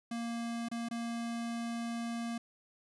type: tone with dropouts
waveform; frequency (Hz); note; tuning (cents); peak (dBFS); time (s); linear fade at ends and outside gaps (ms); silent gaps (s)
square; 233.1; A#3; 0; -36; 0.11-2.38; 5; 0.686-0.714 / 0.887-0.91
effects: resampled to 24000 Hz